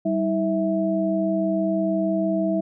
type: tone cluster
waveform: sine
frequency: 194 / 320.2 / 655 Hz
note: G3 / D#4 / E5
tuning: -18 / +50 / -11 cents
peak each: -24 dBFS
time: 0.05-2.61 s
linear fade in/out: 10 ms
effects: none